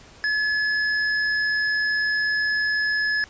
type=tone; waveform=square; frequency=1708 Hz; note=G#6; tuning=48 cents sharp; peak=-21 dBFS; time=0.24-3.24 s; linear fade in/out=0 ms; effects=pink hiss -48 dBFS RMS until 3.29 s + resampled to 16000 Hz